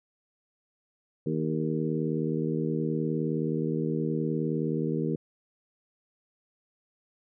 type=harmonic tone with a mistuned harmonic; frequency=79.2 Hz; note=D#2; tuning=31 cents sharp; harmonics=2 / 3 / 4 / 5 / 6; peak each=-30 / -32 / -33 / -34 / -35 dBFS; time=1.26-5.16 s; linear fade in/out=5 ms; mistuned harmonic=6; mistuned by=-34 cents; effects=none